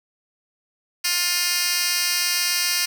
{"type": "tone with high-pass filter", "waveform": "10% pulse", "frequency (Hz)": 353.1, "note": "F4", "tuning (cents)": 19, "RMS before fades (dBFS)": -22, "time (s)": [1.04, 2.86], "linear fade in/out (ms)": 10, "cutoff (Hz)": 3500, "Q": 1.3, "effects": []}